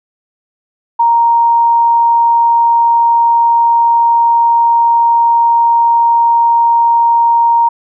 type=tone; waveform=sine; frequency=933 Hz; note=A#5; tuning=1 cent sharp; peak=-6 dBFS; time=0.99-7.69 s; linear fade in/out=10 ms; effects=none